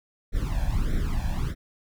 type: noise with flanger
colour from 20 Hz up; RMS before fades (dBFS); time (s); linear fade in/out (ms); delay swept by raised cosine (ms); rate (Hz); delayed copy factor
brown; -25; 0.32-1.55; 50; 0.52 to 1.23; 1.6; +1
effects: none